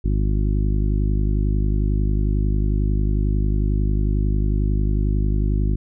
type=harmonic tone; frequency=51.1 Hz; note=G#1; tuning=27 cents flat; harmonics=1 / 2 / 3 / 4 / 5 / 6 / 7; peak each=-18 / -24 / -28 / -30 / -32 / -34 / -35 dBFS; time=0.04-5.76 s; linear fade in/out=10 ms; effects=none